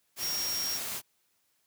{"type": "tone in noise", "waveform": "sine", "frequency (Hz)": 5588, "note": "F8", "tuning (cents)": 0, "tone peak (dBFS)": -31, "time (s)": [0.19, 0.8], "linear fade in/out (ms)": 50, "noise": "white", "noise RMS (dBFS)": -36, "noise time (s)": [0.16, 1.02], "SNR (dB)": 2, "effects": ["white hiss -73 dBFS RMS until 1.66 s", "high-pass 60 Hz 12 dB/octave"]}